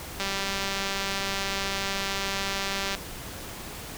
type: click train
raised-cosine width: 0.2 ms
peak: -12 dBFS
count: 540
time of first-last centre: 0.2-2.95 s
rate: 196 Hz
effects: pink hiss -39 dBFS RMS until 3.97 s